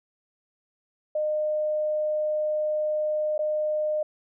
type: tone with dropouts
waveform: sine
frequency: 610 Hz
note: D#5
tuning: 34 cents flat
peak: -23 dBFS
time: 1.15-4.03 s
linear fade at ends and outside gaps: 5 ms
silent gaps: 3.38-3.39 s
effects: none